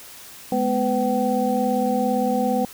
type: tone cluster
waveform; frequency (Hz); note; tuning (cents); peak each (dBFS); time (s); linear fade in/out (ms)
sine; 209.9 / 247.5 / 502 / 764; G#3 / B3 / B4 / G5; +19 / +4 / +28 / -45; -24; 0.52-2.65; 2
effects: white hiss -42 dBFS RMS until 2.73 s